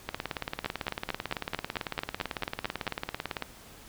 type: two click trains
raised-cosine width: 0.3 ms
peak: -13 / -15 dBFS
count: 11 / 61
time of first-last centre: 0.66-2.877 / 0.09-3.423 s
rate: 4.51 / 18 Hz
effects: pink hiss -51 dBFS RMS until 3.88 s

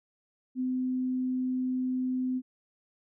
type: tone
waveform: sine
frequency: 255.5 Hz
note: C4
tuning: 41 cents flat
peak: -27 dBFS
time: 0.55-2.42 s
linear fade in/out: 50 ms
effects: none

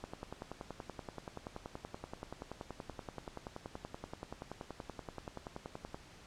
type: click train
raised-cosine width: 1 ms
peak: -28 dBFS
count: 63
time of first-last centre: 0.04-5.945 s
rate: 10.5 Hz
effects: pink hiss -57 dBFS RMS until 6.26 s + low-pass 7000 Hz 12 dB/octave

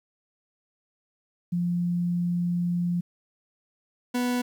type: tone pair in turn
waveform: sine / 40% pulse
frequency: 174.7 / 246.4 Hz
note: F3 / B3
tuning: +1 / -4 cents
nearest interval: tritone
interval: 595 cents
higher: second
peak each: -23 dBFS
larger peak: neither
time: 1.52-3.01 / 4.14-4.42 s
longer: first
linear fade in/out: 10 ms
effects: 10-bit

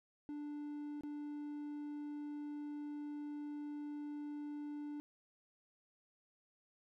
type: tone with dropouts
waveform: triangle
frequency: 294.1 Hz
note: D4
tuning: 3 cents sharp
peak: -40 dBFS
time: 0.29-5 s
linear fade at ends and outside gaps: 0 ms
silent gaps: 1.009-1.035 s
effects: none

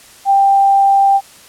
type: tone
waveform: sine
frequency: 789 Hz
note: G5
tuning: 11 cents sharp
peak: -7 dBFS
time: 0.25-1.21 s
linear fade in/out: 50 ms
effects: white hiss -41 dBFS RMS until 1.48 s + low-pass 11000 Hz 12 dB/octave

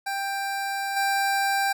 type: tone with level steps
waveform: 25% pulse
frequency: 789 Hz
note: G5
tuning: 11 cents sharp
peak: -23 / -18 dBFS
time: 0.06-1.73 s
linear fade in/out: 10 ms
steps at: 0.96 s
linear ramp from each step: 10 ms
effects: none

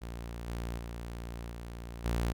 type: tone with level steps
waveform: sawtooth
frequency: 58.27 Hz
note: A#1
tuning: in tune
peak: -35 / -31 / -35 / -37 / -25 dBFS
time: 0.01-2.33 s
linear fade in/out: 20 ms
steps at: 0.47 / 0.77 / 1.5 / 2.04 s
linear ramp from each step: 20 ms
effects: none

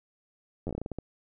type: slowing click train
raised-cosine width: 2 ms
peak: -21 dBFS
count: 11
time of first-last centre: 0.67-0.986 s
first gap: 10 ms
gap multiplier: 1.24
effects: none

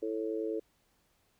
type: harmonic tone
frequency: 110 Hz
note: A2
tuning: in tune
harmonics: 3 / 4 / 5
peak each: -36 / -34 / -41 dBFS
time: 0.02-0.6 s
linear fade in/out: 10 ms
effects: pink hiss -72 dBFS RMS until 1.39 s

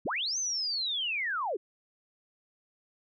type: linear two-way sweep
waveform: sine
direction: up then down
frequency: 62.1 to 6320 to 331.3 Hz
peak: -29 dBFS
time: 0.05-1.57 s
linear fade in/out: 10 ms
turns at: 0.38 s
effects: none

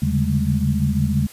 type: tone cluster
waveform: sine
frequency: 80.6 / 138.4 / 144.4 / 198.2 / 212.9 Hz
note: E2 / C#3 / D3 / G3 / G#3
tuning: -38 / -2 / -29 / +19 / +43 cents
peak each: -23 dBFS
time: 0.02-1.27 s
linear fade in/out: 5 ms
effects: white hiss -43 dBFS RMS until 1.32 s + resampled to 32000 Hz

